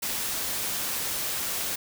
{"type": "noise", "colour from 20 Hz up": "white", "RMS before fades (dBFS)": -30, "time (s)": [0.02, 1.76], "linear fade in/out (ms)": 10, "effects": []}